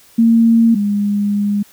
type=tone pair in turn; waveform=sine; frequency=229.1 / 204.3 Hz; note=A#3 / G#3; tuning=-30 / -28 cents; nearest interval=major second; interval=198 cents; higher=first; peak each=-7 / -13 dBFS; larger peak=first; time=0.18-0.75 / 0.75-1.63 s; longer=second; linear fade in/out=10 ms; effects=white hiss -47 dBFS RMS until 1.72 s